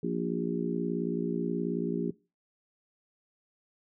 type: harmonic tone with a mistuned harmonic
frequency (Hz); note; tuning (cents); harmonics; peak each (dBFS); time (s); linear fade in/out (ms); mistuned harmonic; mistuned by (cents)
58.6; A#1; +10; 3 / 4 / 5 / 6 / 7; -33 / -34 / -35 / -36 / -36; 0.03-2.11; 5; 7; -29
effects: noise-tail reverb RT60 0.3 s tail -21 dB re dry